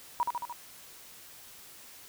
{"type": "tone with echo", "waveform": "sine", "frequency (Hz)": 960, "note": "B5", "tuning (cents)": -49, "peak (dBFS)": -24, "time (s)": [0.2, 0.23], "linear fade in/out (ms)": 0, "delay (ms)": 74, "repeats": 4, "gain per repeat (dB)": -3, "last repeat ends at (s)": 0.526, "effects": ["white hiss -51 dBFS RMS until 2.08 s"]}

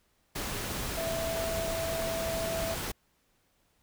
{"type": "tone in noise", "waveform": "sine", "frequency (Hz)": 659.3, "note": "E5", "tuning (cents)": 0, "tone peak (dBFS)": -32, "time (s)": [0.97, 2.75], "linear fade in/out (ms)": 10, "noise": "pink", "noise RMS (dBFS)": -35, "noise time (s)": [0.35, 2.92], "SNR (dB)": 0, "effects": ["pink hiss -71 dBFS RMS until 3.82 s"]}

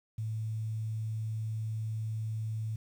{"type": "tone with quantisation", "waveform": "sine", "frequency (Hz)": 110, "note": "A2", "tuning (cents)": 0, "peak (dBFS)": -32, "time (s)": [0.18, 2.76], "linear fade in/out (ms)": 5, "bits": 10, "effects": []}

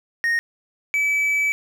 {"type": "tone pair in turn", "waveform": "triangle", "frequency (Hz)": [1858, 2298], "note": ["A#6", "D7"], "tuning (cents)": [-6, -38], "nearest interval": "major third", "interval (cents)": 368, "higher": "second", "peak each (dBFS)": [-16, -16], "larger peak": "neither", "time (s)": [[0.24, 0.39], [0.94, 1.52]], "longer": "second", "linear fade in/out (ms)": 0, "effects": []}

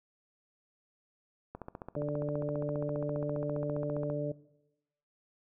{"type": "click train", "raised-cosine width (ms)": 1, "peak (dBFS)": -27, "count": 39, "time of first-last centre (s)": [1.55, 4.1], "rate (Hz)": 14.9}
{"type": "harmonic tone", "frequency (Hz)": 146.83, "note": "D3", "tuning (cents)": 0, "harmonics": [1, 2, 3, 4], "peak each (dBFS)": [-36, -38, -39, -35], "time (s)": [1.96, 4.32], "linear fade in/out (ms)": 5}
{"effects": ["noise-tail reverb RT60 0.9 s tail -19 dB re dry"]}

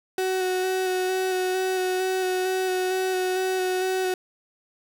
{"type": "tone with vibrato", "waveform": "35% pulse", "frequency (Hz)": 372.1, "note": "F#4", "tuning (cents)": 10, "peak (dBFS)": -21, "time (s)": [0.18, 4.14], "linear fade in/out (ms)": 2, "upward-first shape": "square", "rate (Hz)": 2.2, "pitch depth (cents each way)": 13, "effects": []}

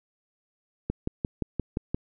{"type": "click train", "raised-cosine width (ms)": 3, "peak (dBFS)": -14, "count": 7, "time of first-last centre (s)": [0.9, 1.945], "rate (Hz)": 5.74, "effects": []}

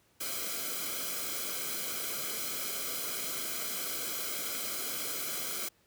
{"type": "noise with comb filter", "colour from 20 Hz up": "white", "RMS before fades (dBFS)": -36, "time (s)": [0.2, 5.69], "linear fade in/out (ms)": 10, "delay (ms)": 1.1, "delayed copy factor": -0.85, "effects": ["pink hiss -68 dBFS RMS until 5.86 s", "high-pass 60 Hz 12 dB/octave"]}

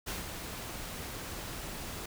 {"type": "noise with ADSR envelope", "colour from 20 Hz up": "pink", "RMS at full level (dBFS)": -36, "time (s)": [0.06, 2.06], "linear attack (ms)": 24, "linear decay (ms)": 160, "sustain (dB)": -5, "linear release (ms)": 6, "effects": []}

